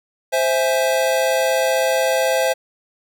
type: chord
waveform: square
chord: C augmented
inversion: none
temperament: equal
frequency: 523.3 / 659.3 / 830.6 Hz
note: C5 / E5 / G#5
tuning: 0 / 0 / 0 cents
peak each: -19 / -21 / -25 dBFS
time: 0.32-2.54 s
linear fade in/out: 20 ms
effects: none